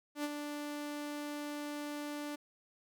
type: tone with ADSR envelope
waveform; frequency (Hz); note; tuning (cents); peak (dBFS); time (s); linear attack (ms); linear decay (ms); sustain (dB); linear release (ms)
sawtooth; 293.7; D4; 0; -29; 0.15-2.36; 91; 36; -6; 11
effects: none